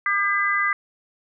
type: harmonic tone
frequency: 401.6 Hz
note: G4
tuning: 42 cents sharp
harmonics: 3 / 4 / 5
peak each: -23 / -25 / -22 dBFS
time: 0.06-0.73 s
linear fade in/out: 2 ms
effects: none